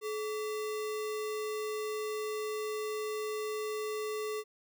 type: tone with sample-and-hold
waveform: sine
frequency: 428.1 Hz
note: A4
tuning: 47 cents flat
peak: -33 dBFS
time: 0.01-4.44 s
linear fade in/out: 50 ms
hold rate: 1575 Hz
effects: none